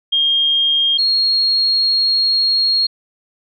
sine tone pair in turn, 3224 / 4278 Hz, G7 / C8, +48 / +38 cents, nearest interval perfect fourth, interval 490 cents, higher second, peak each -12 dBFS, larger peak neither, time 0.12-0.98 / 0.98-2.87 s, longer second, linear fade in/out 10 ms, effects none

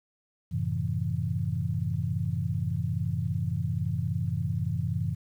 sine chord, F# half-diminished seventh, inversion none, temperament equal with one note detuned, 92.5 / 110 / 133.56 / 164.81 Hz, F#2 / A2 / C3 / E3, 0 / 0 / +36 / 0 cents, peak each -32 dBFS, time 0.51-5.15 s, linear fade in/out 20 ms, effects 10-bit

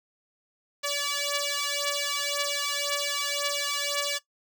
5% pulse beating tone pair, 573 / 574.9 Hz, D5 / D5, -43 / -37 cents, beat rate 1.9 Hz, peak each -18 dBFS, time 0.83-4.19 s, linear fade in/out 20 ms, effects noise-tail reverb RT60 0.1 s tail -17 dB re dry

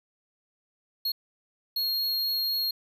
square tone bursts at uneven times, 4276 Hz, C8, 37 cents sharp, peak -26 dBFS, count 2, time 1.05-1.12 / 1.76-2.71 s, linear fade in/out 5 ms, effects none

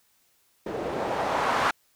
blue noise with low-pass filter sweep, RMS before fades -27 dBFS, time 0.66-1.71 s, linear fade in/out 5 ms, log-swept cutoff 410 to 1200 Hz, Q 1.5, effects white hiss -66 dBFS RMS until 1.95 s

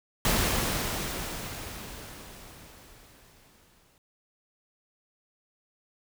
pink noise with exponential decay, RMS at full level -24 dBFS, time 0.25-3.98 s, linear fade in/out 1 ms, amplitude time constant 810 ms, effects none

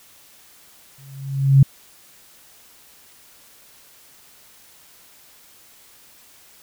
sine tone with exponential growth, 136.6 Hz, C#3, 25 cents flat, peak -5 dBFS, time 0.98-1.63 s, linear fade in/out 5 ms, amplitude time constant 140 ms, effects white hiss -50 dBFS RMS until 6.62 s

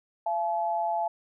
sine tone pair together, 681 / 858.2 Hz, F5 / A5, -44 / -43 cents, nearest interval major third, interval 401 cents, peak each -28 dBFS, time 0.26-1.08 s, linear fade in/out 5 ms, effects none

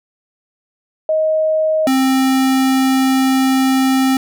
sine / square tone pair in turn, 628 / 264 Hz, D#5 / C4, +16 / +16 cents, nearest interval octave + minor third, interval 1500 cents, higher first, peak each -12 dBFS, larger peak neither, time 1.09-1.87 / 1.87-4.17 s, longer second, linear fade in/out 2 ms, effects none

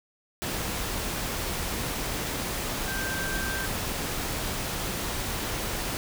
sine tone in noise, 1568 Hz, G6, in tune, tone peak -32 dBFS, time 2.88-3.66 s, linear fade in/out 0 ms, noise pink, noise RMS -31 dBFS, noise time 0.42-5.97 s, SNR -4 dB, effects none

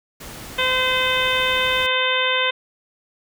pink noise, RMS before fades -36 dBFS, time 0.2-1.87 s, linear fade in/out 10 ms
harmonic tone, 513 Hz, C5, 34 cents flat, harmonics 1 / 2 / 3 / 4 / 5 / 6 / 7, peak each -25 / -25 / -25 / -25 / -25 / -25 / -25 dBFS, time 0.58-2.51 s, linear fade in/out 10 ms
effects none

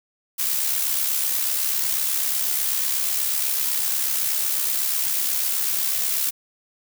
blue noise with amplitude modulation, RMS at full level -21 dBFS, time 0.38-6.31 s, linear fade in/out 20 ms, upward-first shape sine, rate 68.1 Hz, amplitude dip 45%, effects none

